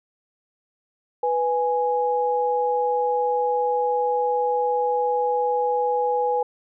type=tone pair together; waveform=sine; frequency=493.9 / 831.2 Hz; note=B4 / G#5; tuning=0 / +1 cents; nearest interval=major sixth; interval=901 cents; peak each=-22 dBFS; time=1.23-6.43 s; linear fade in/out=5 ms; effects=none